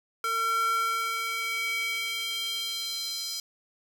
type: tone with high-pass filter sweep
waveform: square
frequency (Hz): 453.9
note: A#4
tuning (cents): -46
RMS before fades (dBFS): -30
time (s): 0.24-3.4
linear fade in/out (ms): 2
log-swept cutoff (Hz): 1100 to 4800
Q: 3.6
effects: 9-bit